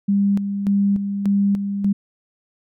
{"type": "tone with tremolo", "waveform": "sine", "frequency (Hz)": 200, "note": "G3", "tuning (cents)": 35, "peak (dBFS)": -14, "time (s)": [0.08, 1.93], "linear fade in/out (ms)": 10, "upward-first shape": "square", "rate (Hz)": 1.7, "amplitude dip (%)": 55, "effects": []}